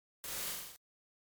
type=noise with echo; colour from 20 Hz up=white; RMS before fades=-43 dBFS; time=0.24-0.51 s; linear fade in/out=0 ms; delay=42 ms; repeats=6; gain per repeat=-2 dB; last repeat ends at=0.762 s; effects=MP3 96 kbps